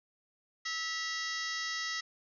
harmonic tone with a mistuned harmonic, 650 Hz, E5, 24 cents flat, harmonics 2 / 3 / 4 / 5 / 6 / 7 / 8 / 9 / 10, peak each -43 / -37 / -49 / -46 / -43 / -45 / -41 / -48 / -49 dBFS, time 0.65-2.01 s, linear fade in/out 10 ms, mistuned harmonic 4, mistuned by +120 cents, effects none

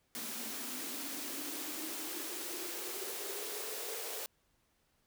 white noise with high-pass filter sweep, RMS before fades -41 dBFS, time 0.15-4.26 s, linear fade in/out 0 ms, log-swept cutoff 230 to 470 Hz, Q 7.9, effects pink hiss -75 dBFS RMS until 5.06 s

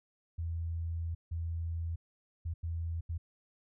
sine tone bursts at uneven times, 83.2 Hz, E2, 17 cents sharp, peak -33 dBFS, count 5, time 0.38-1.15 / 1.31-1.96 / 2.45-2.54 / 2.63-3.01 / 3.09-3.18 s, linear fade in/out 10 ms, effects none

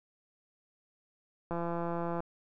click train, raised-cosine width 1 ms, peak -22 dBFS, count 119, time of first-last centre 1.51-2.204 s, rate 170 Hz, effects none

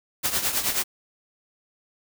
white noise with tremolo, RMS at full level -22 dBFS, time 0.23-0.84 s, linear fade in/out 20 ms, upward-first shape triangle, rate 9.4 Hz, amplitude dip 75%, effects none

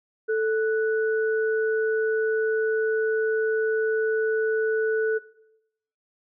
sine tone pair together, 440 / 1480 Hz, A4 / F#6, 0 / 0 cents, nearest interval octave + major sixth, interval 2100 cents, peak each -21 / -30 dBFS, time 0.28-5.19 s, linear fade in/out 20 ms, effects noise-tail reverb RT60 0.8 s tail -18 dB re dry

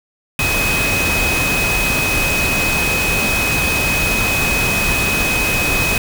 sine tone in noise, 2526 Hz, D#7, 26 cents sharp, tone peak -17 dBFS, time 0.39-5.98 s, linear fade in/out 2 ms, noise pink, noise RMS -19 dBFS, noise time 0.39-5.98 s, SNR -1 dB, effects none

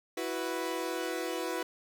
sawtooth chord, E suspended second, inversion none, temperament equal, 329.6 / 370 / 493.9 Hz, E4 / F#4 / B4, 0 / 0 / 0 cents, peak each -33 dBFS, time 0.17-1.63 s, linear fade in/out 5 ms, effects none

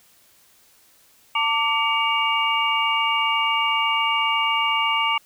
sine tone cluster, 901 / 1167 / 2264 / 2818 Hz, A5 / D6 / C#7 / F7, +41 / -11 / +36 / +15 cents, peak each -24 dBFS, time 1.35-5.18 s, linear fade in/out 5 ms, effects white hiss -56 dBFS RMS until 5.25 s

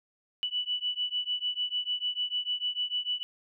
sine beating tone pair, 2960 / 2966.7 Hz, F#7 / F#7, 0 / +4 cents, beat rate 6.7 Hz, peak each -32 / -32 dBFS, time 0.43-3.23 s, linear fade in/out 0 ms, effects none

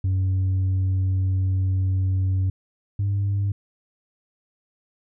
sine tone pair in turn, 94.3 / 99.91 Hz, F#2 / G2, +33 / +33 cents, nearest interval minor second, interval 100 cents, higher second, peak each -16 / -18 dBFS, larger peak first, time 0.04-2.5 / 2.99-3.52 s, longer first, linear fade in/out 5 ms, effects tanh soft clip ceiling -18 dBFS

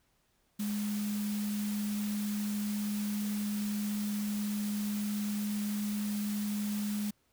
sine tone in noise, 207.7 Hz, G#3, in tune, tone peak -31 dBFS, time 0.59-7.11 s, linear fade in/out 10 ms, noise white, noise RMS -44 dBFS, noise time 0.59-7.11 s, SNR +10 dB, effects pink hiss -73 dBFS RMS until 7.32 s

